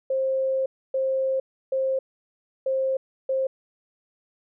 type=tone bursts at uneven times; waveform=sine; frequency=530 Hz; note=C5; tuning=22 cents sharp; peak=-21 dBFS; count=5; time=0.1-0.66 / 0.94-1.4 / 1.72-1.99 / 2.66-2.97 / 3.29-3.47 s; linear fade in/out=5 ms; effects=none